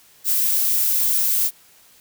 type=noise; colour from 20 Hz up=violet; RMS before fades=-19 dBFS; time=0.24-1.51 s; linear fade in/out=50 ms; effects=white hiss -52 dBFS RMS until 2 s